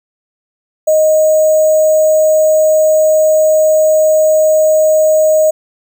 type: tone with sample-and-hold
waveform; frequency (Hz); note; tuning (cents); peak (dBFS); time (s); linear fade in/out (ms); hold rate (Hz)
sine; 622.3; D#5; 0; -6; 0.87-5.51; 10; 7350
effects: none